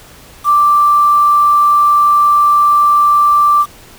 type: tone with quantisation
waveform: sine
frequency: 1174.7 Hz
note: D6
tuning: in tune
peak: -6 dBFS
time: 0.44-3.66 s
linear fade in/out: 50 ms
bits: 5
effects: pink hiss -39 dBFS RMS until 3.98 s